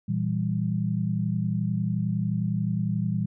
sine chord, E diminished, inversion second, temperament equal, 116.54 / 164.81 / 196 Hz, Bb2 / E3 / G3, 0 / 0 / 0 cents, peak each -28 dBFS, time 0.08-3.26 s, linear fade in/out 10 ms, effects none

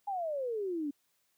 sine exponential sweep, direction down, 830.6 to 277.2 Hz, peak -32 dBFS, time 0.07-0.91 s, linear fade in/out 10 ms, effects white hiss -75 dBFS RMS until 1.37 s + high-pass 80 Hz 12 dB/octave

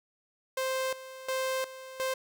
sawtooth tone with tremolo, 523.3 Hz, C5, in tune, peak -25 dBFS, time 0.57-2.14 s, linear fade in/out 5 ms, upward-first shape square, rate 1.4 Hz, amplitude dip 80%, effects none

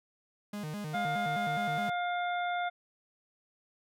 45% pulse tone with vibrato, 177.8 Hz, F3, 31 cents sharp, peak -36 dBFS, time 0.53-1.9 s, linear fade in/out 5 ms, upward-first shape square, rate 4.8 Hz, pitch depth 260 cents each way
harmonic tone, 707 Hz, F5, 21 cents sharp, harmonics 1 / 2 / 3 / 5, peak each -31 / -37 / -41 / -45 dBFS, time 0.93-2.7 s, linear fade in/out 20 ms
effects none

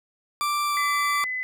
40% pulse tone with pitch glide, 1174.7 to 1162.5 Hz, D6 to D6, 0 to -18 cents, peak -22 dBFS, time 0.41-1.24 s, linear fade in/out 0 ms, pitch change -18 cents, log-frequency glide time 0.66-0.83 s
sine tone, 2015 Hz, B6, 34 cents sharp, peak -26 dBFS, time 0.77-1.43 s, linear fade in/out 0 ms
effects none

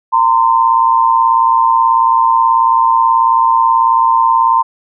sine tone pair together, 916.6 / 1035 Hz, A#5 / C6, -29 / -19 cents, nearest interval major second, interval 210 cents, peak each -10 dBFS, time 0.12-4.63 s, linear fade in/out 20 ms, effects none

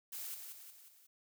blue noise with echo, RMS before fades -44 dBFS, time 0.12-0.35 s, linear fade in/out 10 ms, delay 180 ms, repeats 4, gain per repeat -5 dB, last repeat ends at 1.07 s, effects none

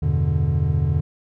triangle chord, E minor seventh, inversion none, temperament equal with one note detuned, 82.41 / 97.15 / 123.47 / 146.83 Hz, E2 / G2 / B2 / D3, 0 / -15 / 0 / 0 cents, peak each -20 / -23 / -23 / -19 dBFS, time 0.02-1.01 s, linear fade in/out 10 ms, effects none

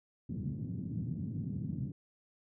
pink band-pass noise, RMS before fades -38 dBFS, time 0.29-1.92 s, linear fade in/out 5 ms, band 110 to 220 Hz, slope 24 dB/octave, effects none

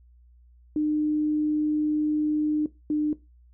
sine tone pair in turn, 302.9 / 301.2 Hz, D#4 / D4, -46 / +44 cents, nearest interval unison, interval 10 cents, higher first, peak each -21 dBFS, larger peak neither, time 0.76-2.66 / 2.9-3.13 s, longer first, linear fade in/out 2 ms, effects noise-tail reverb RT60 0.2 s tail -17 dB re dry + added 60 Hz sine -52 dBFS peak until 3.53 s

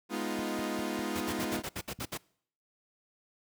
sawtooth chord, F half-diminished seventh, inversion first, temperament equal, 207.7 / 246.9 / 311.1 / 349.2 Hz, Ab3 / Cb4 / Eb4 / F4, 0 / 0 / 0 / 0 cents, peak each -34 dBFS, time 0.09-1.63 s, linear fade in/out 50 ms
click train, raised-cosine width 5 ms, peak -31 dBFS, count 9, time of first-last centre 0.39-1.99 s, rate 5 Hz
pink noise bursts, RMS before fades -36 dBFS, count 9, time 1.15-2.177 s, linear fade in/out 10 ms, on 59 ms, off 62 ms
effects noise-tail reverb RT60 0.6 s tail -24 dB re dry + high-pass 80 Hz 12 dB/octave

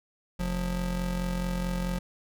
square tone pair together, 44.6 / 178.4 Hz, F1 / F3, +37 / +37 cents, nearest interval 2 octaves, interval 2400 cents, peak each -32 / -31 dBFS, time 0.39-1.99 s, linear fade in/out 10 ms, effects none

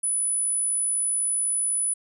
sine tone, 9956 Hz, D#9, in tune, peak -22 dBFS, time 0.03-1.94 s, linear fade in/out 10 ms, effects none

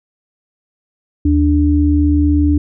sine tone pair together, 77.78 / 293.7 Hz, D#2 / D4, 0 / 0 cents, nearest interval octave + major seventh, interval 2300 cents, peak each -12 dBFS, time 1.25-2.58 s, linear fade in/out 5 ms, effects none

